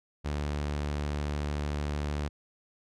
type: tone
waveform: sawtooth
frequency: 73.42 Hz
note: D2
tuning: in tune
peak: -26 dBFS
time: 0.24-2.29 s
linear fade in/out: 20 ms
effects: low-pass 7000 Hz 12 dB/octave

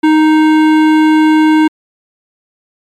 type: tone with hard clipping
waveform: sine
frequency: 311.1 Hz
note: D#4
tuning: in tune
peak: -7 dBFS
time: 0.03-1.68 s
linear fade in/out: 10 ms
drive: 15 dB
effects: MP3 64 kbps

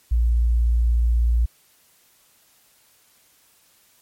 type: tone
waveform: sine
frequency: 58.27 Hz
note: A#1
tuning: in tune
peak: -15 dBFS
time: 0.11-1.46 s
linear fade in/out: 10 ms
effects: white hiss -58 dBFS RMS until 4.01 s + MP3 64 kbps

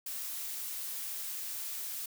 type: noise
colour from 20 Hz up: blue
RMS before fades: -39 dBFS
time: 0.06-2.06 s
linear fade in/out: 5 ms
effects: none

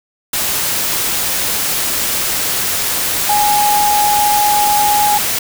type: tone in noise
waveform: sine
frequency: 830.6 Hz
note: G#5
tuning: in tune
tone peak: -11 dBFS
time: 3.29-5.18 s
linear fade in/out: 5 ms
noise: white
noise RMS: -17 dBFS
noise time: 0.33-5.39 s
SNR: +3 dB
effects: none

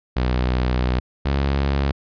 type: tone pair in turn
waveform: sawtooth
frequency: 62.4 / 69.19 Hz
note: B1 / C#2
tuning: +19 / -3 cents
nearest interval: major second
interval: 178 cents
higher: second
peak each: -14 / -14 dBFS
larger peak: neither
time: 0.16-1 / 1.25-1.92 s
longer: first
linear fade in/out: 10 ms
effects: resampled to 11025 Hz

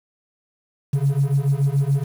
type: beating tone pair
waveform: triangle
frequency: 135.9 / 142.9 Hz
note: C#3 / D3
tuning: -34 / -47 cents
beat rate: 7 Hz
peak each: -16 dBFS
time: 0.93-2.04 s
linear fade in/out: 10 ms
effects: tanh soft clip ceiling -12 dBFS + 7-bit

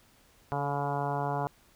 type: harmonic tone with a mistuned harmonic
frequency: 142.2 Hz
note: C#3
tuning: 45 cents sharp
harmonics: 1 / 2 / 3 / 4 / 5 / 6 / 7 / 8 / 9 / 10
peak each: -34 / -41 / -38 / -40 / -34 / -36 / -37 / -44 / -47 / -45 dBFS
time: 0.52-1.47 s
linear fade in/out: 0 ms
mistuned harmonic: 3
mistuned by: +17 cents
effects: pink hiss -62 dBFS RMS until 1.75 s

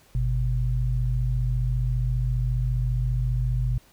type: tone pair together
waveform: sine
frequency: 49.9 / 124.7 Hz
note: G1 / B2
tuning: +32 / +17 cents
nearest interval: octave + major third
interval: 1585 cents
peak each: -24 dBFS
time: 0.15-3.78 s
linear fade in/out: 0 ms
effects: pink hiss -57 dBFS RMS until 3.92 s

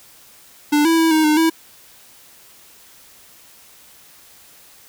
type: tone with pitch steps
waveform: square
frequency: 295.3 / 328.7 / 326 / 313.8 / 304.3 / 325.3 Hz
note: D4 / E4 / E4 / D#4 / D#4 / E4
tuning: +10 / -5 / -19 / +15 / -38 / -23 cents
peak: -13 dBFS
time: 0.72-1.5 s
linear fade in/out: 10 ms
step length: 130 ms
effects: white hiss -47 dBFS RMS until 4.88 s

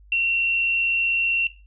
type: tone with frequency modulation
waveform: sine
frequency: 2730 Hz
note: F7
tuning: 40 cents flat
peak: -18 dBFS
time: 0.12-1.47 s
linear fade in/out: 2 ms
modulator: 75.7 Hz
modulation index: 0.49
effects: noise-tail reverb RT60 0.3 s tail -17 dB re dry + added 50 Hz sine -47 dBFS peak until 1.66 s

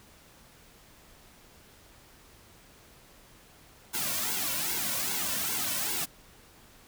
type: noise with flanger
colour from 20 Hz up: white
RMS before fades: -31 dBFS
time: 3.93-6.06 s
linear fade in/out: 20 ms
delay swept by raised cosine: 1.6 to 2.46 ms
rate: 2.5 Hz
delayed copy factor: -1
effects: pink hiss -56 dBFS RMS until 6.87 s

